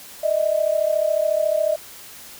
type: tone pair together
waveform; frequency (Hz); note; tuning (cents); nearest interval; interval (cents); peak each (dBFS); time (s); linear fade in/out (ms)
sine; 606 / 640; D#5 / D#5; -46 / +49; minor second; 95; -20; 0.23-1.76; 10
effects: white hiss -41 dBFS RMS until 2.39 s